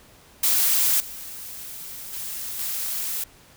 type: noise with level steps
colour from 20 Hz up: blue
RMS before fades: -20 / -37 / -32 / -28 dBFS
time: 0.43-3.24 s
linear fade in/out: 5 ms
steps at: 1 / 2.13 / 2.59 s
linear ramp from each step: 2 ms
effects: pink hiss -52 dBFS RMS until 3.56 s